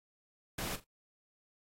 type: noise with echo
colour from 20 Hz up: pink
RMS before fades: -39 dBFS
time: 0.58-0.76 s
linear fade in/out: 5 ms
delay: 41 ms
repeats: 2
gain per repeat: -14 dB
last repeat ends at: 0.842 s
effects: AAC 48 kbps